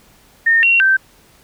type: tone with pitch steps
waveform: sine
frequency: 1829 / 2740 / 1556 Hz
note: A#6 / F7 / G6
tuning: -33 / -34 / -13 cents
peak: -9 dBFS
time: 0.46-0.97 s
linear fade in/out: 10 ms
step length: 170 ms
effects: pink hiss -50 dBFS RMS until 1.43 s